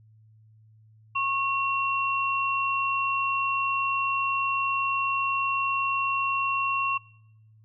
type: tone pair together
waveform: sine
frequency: 1093 / 2732 Hz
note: C#6 / F7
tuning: -25 / -39 cents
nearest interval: octave + major third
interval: 1586 cents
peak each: -26 / -27 dBFS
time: 1.15-6.98 s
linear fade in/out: 10 ms
effects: noise-tail reverb RT60 0.9 s tail -24 dB re dry + added 109 Hz sine -53 dBFS peak until 7.64 s